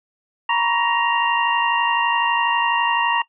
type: tone cluster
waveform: sine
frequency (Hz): 938 / 990 / 1121 / 1878 / 2781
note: A#5 / B5 / C#6 / A#6 / F7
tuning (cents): +11 / +4 / +19 / +12 / -8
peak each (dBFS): -19 / -28 / -25 / -25 / -22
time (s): 0.49-3.22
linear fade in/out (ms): 5
effects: noise-tail reverb RT60 0.1 s tail -19 dB re dry